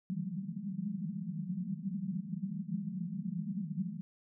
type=band-pass noise; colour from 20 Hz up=pink; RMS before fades=-38 dBFS; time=0.1-4.01 s; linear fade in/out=0 ms; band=160 to 210 Hz; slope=96 dB/octave; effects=none